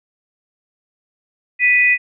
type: tone pair together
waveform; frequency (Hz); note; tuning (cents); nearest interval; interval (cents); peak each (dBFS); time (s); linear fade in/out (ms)
sine; 1975.5 / 2489; B6 / D#7; 0 / 0; major third; 400; -13; 1.59-1.98; 50
effects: none